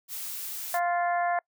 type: noise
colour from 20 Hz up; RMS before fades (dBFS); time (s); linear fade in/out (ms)
blue; -36; 0.08-0.8; 50
type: harmonic tone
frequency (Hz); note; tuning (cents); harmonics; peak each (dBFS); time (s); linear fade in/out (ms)
349.2; F4; 0; 2 / 3 / 4 / 5 / 6; -25 / -34 / -37 / -34 / -42; 0.74-1.39; 2
effects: noise-tail reverb RT60 0.1 s tail -26 dB re dry